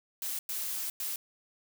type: noise bursts at uneven times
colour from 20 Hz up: blue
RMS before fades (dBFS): -35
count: 3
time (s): 0.22-0.39 / 0.49-0.9 / 1-1.16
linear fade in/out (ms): 2
effects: none